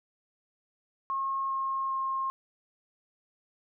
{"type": "tone with pitch steps", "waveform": "sine", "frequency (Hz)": [1081, 1074.8, 1068.6], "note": ["C#6", "C6", "C6"], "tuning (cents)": [-44, 46, 36], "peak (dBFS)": -28, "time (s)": [1.1, 2.3], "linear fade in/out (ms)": 0, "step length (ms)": 400, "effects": []}